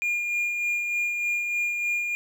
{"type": "tone with tremolo", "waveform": "triangle", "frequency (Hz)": 2417, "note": "D7", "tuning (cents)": 49, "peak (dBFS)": -21, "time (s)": [0.02, 2.15], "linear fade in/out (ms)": 0, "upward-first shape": "sine", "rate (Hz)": 3.3, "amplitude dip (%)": 35, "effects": []}